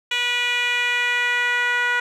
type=tone with band-pass filter sweep; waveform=10% pulse; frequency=486.5 Hz; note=B4; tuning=26 cents flat; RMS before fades=-21 dBFS; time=0.11-2 s; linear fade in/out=5 ms; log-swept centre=2900 to 1600 Hz; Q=2.1; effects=none